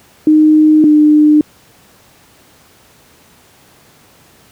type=tone pair in turn; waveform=sine; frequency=308.1 / 301.6 Hz; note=D#4 / D4; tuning=-17 / +46 cents; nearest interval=unison; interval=37 cents; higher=first; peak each=-4 dBFS; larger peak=neither; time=0.27-0.84 / 0.84-1.41 s; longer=neither; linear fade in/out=2 ms; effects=pink hiss -46 dBFS RMS until 4.51 s + high-pass 80 Hz 12 dB/octave